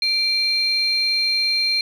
sine tone pair together, 2349 / 4181 Hz, D7 / C8, 0 / -2 cents, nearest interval minor seventh, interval 998 cents, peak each -22 / -17 dBFS, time 0.02-1.81 s, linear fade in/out 2 ms, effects tanh soft clip ceiling -12 dBFS

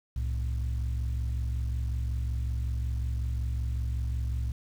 sine tone pair together, 65.8 / 111.21 Hz, C2 / A2, +10 / +19 cents, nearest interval major sixth, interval 909 cents, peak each -27 / -32 dBFS, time 0.16-4.52 s, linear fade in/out 5 ms, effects tanh soft clip ceiling -24 dBFS + 9-bit

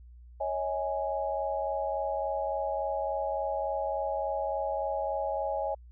sine chord, C# suspended second, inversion none, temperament equal with one note detuned, 554.4 / 637.9 / 830.6 Hz, C#5 / D#5 / G#5, 0 / +43 / 0 cents, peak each -33 dBFS, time 0.4-5.75 s, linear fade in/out 10 ms, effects added 60 Hz sine -48 dBFS peak until 5.91 s

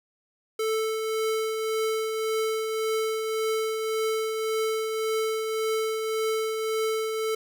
square tone with tremolo, 440 Hz, A4, in tune, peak -24 dBFS, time 0.59-7.35 s, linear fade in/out 5 ms, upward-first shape triangle, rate 1.8 Hz, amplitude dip 40%, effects none

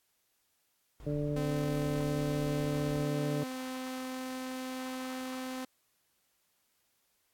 brown noise, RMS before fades -47 dBFS, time 1-3.05 s, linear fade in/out 0 ms
harmonic tone, 146.83 Hz, D3, in tune, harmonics 1 / 2 / 3 / 4, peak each -33 / -36 / -38 / -39 dBFS, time 1.06-3.44 s, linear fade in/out 10 ms
sawtooth tone, 258 Hz, C4, 24 cents flat, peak -33 dBFS, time 1.36-5.65 s, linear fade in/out 5 ms
effects white hiss -75 dBFS RMS until 7.33 s + AAC 64 kbps

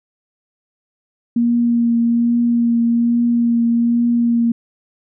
sine tone with vibrato, 235.4 Hz, A#3, 17 cents sharp, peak -12 dBFS, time 1.36-4.52 s, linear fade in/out 5 ms, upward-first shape triangle, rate 1.2 Hz, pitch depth 18 cents each way, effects none

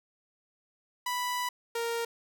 sawtooth tone pair in turn, 987.8 / 465.3 Hz, B5 / A#4, 0 / -3 cents, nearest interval octave + minor second, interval 1303 cents, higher first, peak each -26 dBFS, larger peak neither, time 1.06-1.49 / 1.75-2.05 s, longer first, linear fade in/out 5 ms, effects none

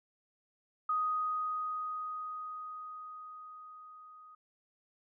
sine tone with level ramp, 1248 Hz, D#6, 5 cents sharp, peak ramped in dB -28 to -52 dBFS, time 0.89-4.35 s, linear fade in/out 5 ms, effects none

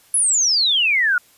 sine exponential sweep, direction down, 10910 to 1396.9 Hz, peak -14 dBFS, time 0.14-1.18 s, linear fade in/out 2 ms, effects white hiss -53 dBFS RMS until 1.37 s + resampled to 32000 Hz

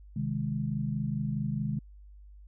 sine chord, Ab major, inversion first, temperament equal, 130.81 / 155.56 / 207.7 Hz, C3 / Eb3 / Ab3, 0 / 0 / 0 cents, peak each -33 dBFS, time 0.16-1.79 s, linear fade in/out 5 ms, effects added 50 Hz sine -48 dBFS peak until 2.47 s

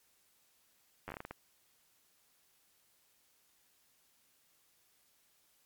slowing click train, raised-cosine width 0.5 ms, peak -27 dBFS, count 9, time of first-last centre 1.08-1.31 s, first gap 10 ms, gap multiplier 1.29, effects white hiss -71 dBFS RMS until 5.65 s + MP3 96 kbps

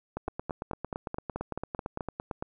two click trains, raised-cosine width 1 ms, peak -19 / -19 dBFS, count 9 / 21, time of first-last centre 0.28-2.008 / 0.17-2.425 s, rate 4.63 / 8.87 Hz, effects none

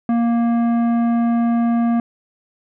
sine tone with tanh clipping, 234 Hz, A#3, 7 cents sharp, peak -16 dBFS, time 0.09-2 s, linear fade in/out 2 ms, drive 12 dB, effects none

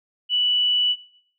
sine tone, 2960 Hz, F#7, in tune, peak -17 dBFS, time 0.29-0.96 s, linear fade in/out 50 ms, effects noise-tail reverb RT60 0.7 s tail -20 dB re dry

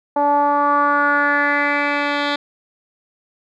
10% pulse tone with low-pass filter sweep, 288.6 Hz, D4, 30 cents flat, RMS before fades -17 dBFS, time 0.16-2.36 s, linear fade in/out 5 ms, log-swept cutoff 780 to 3400 Hz, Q 4.3, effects none

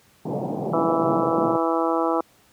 pink band-pass noise, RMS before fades -27 dBFS, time 0.25-1.57 s, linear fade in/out 10 ms, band 130 to 840 Hz, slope 48 dB/octave
harmonic tone, 164.81 Hz, E3, in tune, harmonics 2 / 3 / 4 / 5 / 6 / 7 / 8, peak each -24 / -26 / -27 / -28 / -29 / -29 / -30 dBFS, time 0.73-2.21 s, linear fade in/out 5 ms
effects pink hiss -57 dBFS RMS until 2.52 s + high-pass 80 Hz 12 dB/octave

